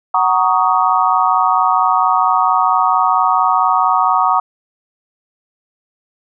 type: chord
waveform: sine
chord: D# minor seventh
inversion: first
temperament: just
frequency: 746.7 / 933.4 / 1120.1 / 1244.5 Hz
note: F#5 / A#5 / C#6 / D#6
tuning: +16 / +2 / +18 / 0 cents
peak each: -16 dBFS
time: 0.14-4.4 s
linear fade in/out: 5 ms
effects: none